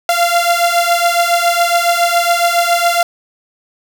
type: beating tone pair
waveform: sawtooth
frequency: 687 / 694.2 Hz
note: F5 / F5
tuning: -29 / -11 cents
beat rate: 7.2 Hz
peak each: -10 dBFS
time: 0.09-3.03 s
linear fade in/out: 2 ms
effects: none